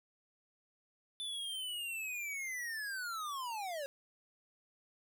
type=linear sweep; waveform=square; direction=down; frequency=3520 to 537 Hz; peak=-39 dBFS; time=1.2-3.86 s; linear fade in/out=0 ms; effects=none